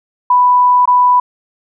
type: tone with dropouts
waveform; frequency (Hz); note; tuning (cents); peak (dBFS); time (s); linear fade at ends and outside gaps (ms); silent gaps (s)
sine; 990; B5; +4; -6; 0.3-1.2; 5; 0.856-0.875
effects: none